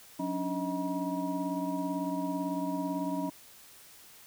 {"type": "tone cluster", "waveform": "sine", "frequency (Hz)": [181.3, 279.1, 297.1, 631, 959], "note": ["F#3", "C#4", "D4", "D#5", "A#5"], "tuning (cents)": [-35, 12, 20, 24, 49], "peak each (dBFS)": [-38, -33, -39, -39, -38], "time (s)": [0.19, 3.3], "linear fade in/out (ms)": 10, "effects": ["white hiss -54 dBFS RMS until 4.26 s"]}